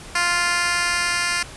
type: tone with high-pass filter sweep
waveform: 10% pulse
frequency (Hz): 349.2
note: F4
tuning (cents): 0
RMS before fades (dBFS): -21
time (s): 0.15-1.43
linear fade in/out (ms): 5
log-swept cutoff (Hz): 1200 to 1900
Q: 0.74
effects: pink hiss -39 dBFS RMS until 1.56 s + resampled to 24000 Hz

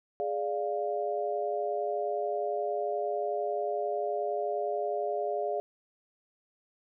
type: chord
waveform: sine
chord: D diminished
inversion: second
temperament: equal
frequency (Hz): 415.3 / 587.3 / 698.5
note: Ab4 / D5 / F5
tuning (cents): 0 / 0 / 0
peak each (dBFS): -33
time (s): 0.2-5.6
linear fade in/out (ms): 0
effects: none

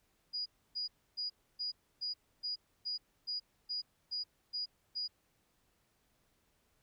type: tone bursts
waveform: sine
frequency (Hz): 4894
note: D#8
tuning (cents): -29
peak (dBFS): -35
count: 12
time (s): 0.33-5.08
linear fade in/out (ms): 20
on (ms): 130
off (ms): 290
effects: pink hiss -75 dBFS RMS until 6.82 s

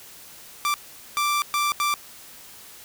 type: tone bursts at uneven times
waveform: sawtooth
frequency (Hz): 1175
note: D6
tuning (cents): +1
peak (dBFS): -17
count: 4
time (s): 0.65-0.74 / 1.17-1.42 / 1.54-1.72 / 1.8-1.94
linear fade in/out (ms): 0
effects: white hiss -45 dBFS RMS until 2.84 s

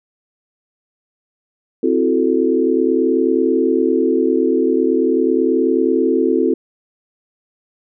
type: chord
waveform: sine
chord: F# half-diminished seventh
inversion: second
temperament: equal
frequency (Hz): 261.6 / 329.6 / 370 / 440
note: C4 / E4 / F#4 / A4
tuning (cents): 0 / 0 / 0 / 0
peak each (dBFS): -18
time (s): 1.83-6.54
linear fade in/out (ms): 5
effects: none

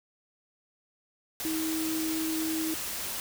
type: tone in noise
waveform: sine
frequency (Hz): 319.1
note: D#4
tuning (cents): +44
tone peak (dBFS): -29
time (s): 1.45-2.74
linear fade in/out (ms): 0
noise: white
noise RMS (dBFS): -35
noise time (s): 1.4-3.2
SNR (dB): +3
effects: none

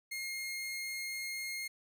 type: tone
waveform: sawtooth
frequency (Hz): 2138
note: C7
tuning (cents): +37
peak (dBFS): -34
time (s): 0.11-1.68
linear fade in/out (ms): 10
effects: none

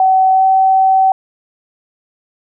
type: tone with pitch glide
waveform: sine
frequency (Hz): 758 to 764.2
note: F#5 to G5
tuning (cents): +42 to -44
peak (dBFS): -7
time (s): 0-1.12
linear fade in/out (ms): 2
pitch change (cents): +14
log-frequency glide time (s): 0.33-0.44
effects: none

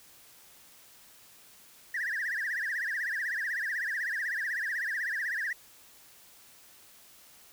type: tone with vibrato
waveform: triangle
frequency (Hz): 1772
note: A6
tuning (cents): +12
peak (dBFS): -27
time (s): 1.94-5.53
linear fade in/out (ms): 5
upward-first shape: triangle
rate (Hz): 16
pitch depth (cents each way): 220
effects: tanh soft clip ceiling -26 dBFS + white hiss -56 dBFS RMS until 7.52 s

